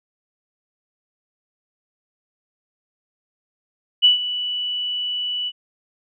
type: tone with ADSR envelope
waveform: sine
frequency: 2960 Hz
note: F#7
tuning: in tune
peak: -8 dBFS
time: 4.02-5.52 s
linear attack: 27 ms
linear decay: 130 ms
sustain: -14 dB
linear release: 46 ms
effects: none